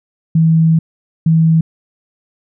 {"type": "tone pair in turn", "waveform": "sine", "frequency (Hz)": [162, 162], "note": ["E3", "E3"], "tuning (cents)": [-30, -30], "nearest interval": "unison", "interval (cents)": 0, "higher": "neither", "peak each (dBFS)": -7, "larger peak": "neither", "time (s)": [[0.35, 0.79], [1.26, 1.61]], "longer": "first", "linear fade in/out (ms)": 5, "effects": []}